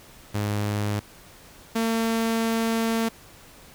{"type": "tone pair in turn", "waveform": "sawtooth", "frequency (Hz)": [103.83, 226.6], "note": ["G#2", "A#3"], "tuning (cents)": [0, -49], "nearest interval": "octave + major second", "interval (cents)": 1351, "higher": "second", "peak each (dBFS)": [-20, -18], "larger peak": "second", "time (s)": [[0.34, 1], [1.75, 3.09]], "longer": "second", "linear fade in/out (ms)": 10, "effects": ["pink hiss -49 dBFS RMS until 3.74 s"]}